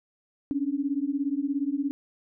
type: beating tone pair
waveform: sine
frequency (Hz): 272.8 / 289.8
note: C#4 / D4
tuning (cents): -28 / -23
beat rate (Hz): 17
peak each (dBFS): -28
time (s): 0.51-1.91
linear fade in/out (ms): 0
effects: none